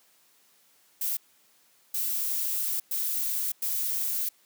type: noise bursts at uneven times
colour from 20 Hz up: violet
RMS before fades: -29 dBFS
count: 4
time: 1.01-1.17 / 1.94-2.8 / 2.91-3.52 / 3.62-4.29 s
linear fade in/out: 5 ms
effects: white hiss -63 dBFS RMS until 4.45 s + high-pass 150 Hz 12 dB/octave